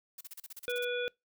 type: noise bursts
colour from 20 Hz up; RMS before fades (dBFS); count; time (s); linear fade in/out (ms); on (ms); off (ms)
blue; -45; 11; 0.18-0.849; 5; 29; 35
type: harmonic tone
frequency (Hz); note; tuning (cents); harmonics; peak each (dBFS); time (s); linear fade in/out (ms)
488.9; B4; -18; 1 / 3 / 5 / 7; -33 / -38 / -40 / -41; 0.68-1.08; 0
effects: noise-tail reverb RT60 0.2 s tail -25 dB re dry